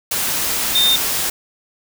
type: tone in noise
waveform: sine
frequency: 3638 Hz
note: A#7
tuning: 43 cents flat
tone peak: -12 dBFS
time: 0.75-0.96 s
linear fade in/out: 5 ms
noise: white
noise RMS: -20 dBFS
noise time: 0.11-1.3 s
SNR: +5 dB
effects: none